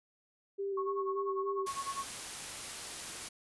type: tone with vibrato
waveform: sine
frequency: 392 Hz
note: G4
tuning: in tune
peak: -33 dBFS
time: 0.58-1.67 s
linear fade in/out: 20 ms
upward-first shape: square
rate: 3.5 Hz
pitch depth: 18 cents each way
type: tone with tremolo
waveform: sine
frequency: 1100 Hz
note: C#6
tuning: 14 cents flat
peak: -33 dBFS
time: 0.77-2.04 s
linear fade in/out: 5 ms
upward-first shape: sine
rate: 10 Hz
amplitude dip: 90%
type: noise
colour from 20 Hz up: white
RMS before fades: -42 dBFS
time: 1.66-3.29 s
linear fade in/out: 10 ms
effects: resampled to 24000 Hz